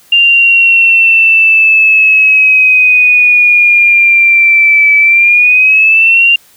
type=exponential two-way sweep; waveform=sine; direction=down then up; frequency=2794 to 2300 to 2794 Hz; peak=-3 dBFS; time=0.12-6.36 s; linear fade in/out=5 ms; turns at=4.96 s; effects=white hiss -44 dBFS RMS until 6.56 s